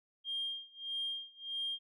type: tone with tremolo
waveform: sine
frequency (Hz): 3210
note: G7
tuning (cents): +40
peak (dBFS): -33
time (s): 0.24-1.79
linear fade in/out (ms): 50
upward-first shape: sine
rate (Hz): 1.6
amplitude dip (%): 95
effects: tanh soft clip ceiling -29 dBFS